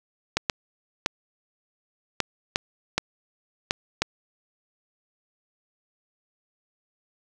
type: clicks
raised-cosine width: 0.2 ms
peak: -4 dBFS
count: 8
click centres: 0.37 / 0.498 / 1.061 / 2.203 / 2.559 / 2.98 / 3.709 / 4.02 s
effects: none